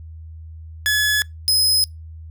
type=tone pair in turn; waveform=sawtooth; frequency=1704 / 5077 Hz; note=G#6 / D#8; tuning=+44 / +34 cents; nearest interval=octave + perfect fifth; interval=1890 cents; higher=second; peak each=-12 / -11 dBFS; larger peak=second; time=0.86-1.22 / 1.48-1.84 s; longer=neither; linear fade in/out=0 ms; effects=noise-tail reverb RT60 0.2 s tail -26 dB re dry + added 80 Hz sine -34 dBFS peak until 2.3 s